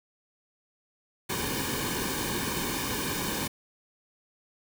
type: noise with comb filter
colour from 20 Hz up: pink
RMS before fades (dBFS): -31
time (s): 1.29-3.48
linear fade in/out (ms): 10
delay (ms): 1.5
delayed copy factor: -0.75
effects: none